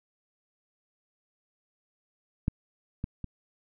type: clicks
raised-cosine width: 5 ms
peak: -13 / -19 / -23 dBFS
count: 3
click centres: 2.481 / 3.041 / 3.243 s
effects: none